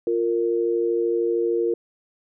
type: tone pair together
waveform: sine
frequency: 349.2 / 462.2 Hz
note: F4 / A#4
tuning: 0 / -15 cents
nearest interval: perfect fourth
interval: 485 cents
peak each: -22 dBFS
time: 0.07-1.74 s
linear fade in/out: 2 ms
effects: none